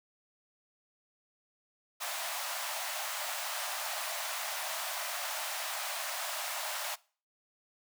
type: high-pass noise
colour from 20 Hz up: pink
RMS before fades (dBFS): -37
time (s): 2-6.96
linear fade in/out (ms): 20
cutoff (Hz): 590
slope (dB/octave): 96
effects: noise-tail reverb RT60 0.4 s tail -22 dB re dry